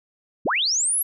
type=linear sweep; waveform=sine; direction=up; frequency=75.5 to 11630 Hz; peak=-19 dBFS; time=0.45-1.03 s; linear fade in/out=10 ms; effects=none